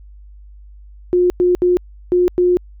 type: tone bursts at uneven times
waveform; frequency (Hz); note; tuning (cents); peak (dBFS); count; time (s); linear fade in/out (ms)
sine; 357.6; F4; +41; -10; 5; 1.13-1.3 / 1.4-1.55 / 1.62-1.77 / 2.12-2.28 / 2.38-2.57; 0
effects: added 50 Hz sine -37 dBFS peak until 2.8 s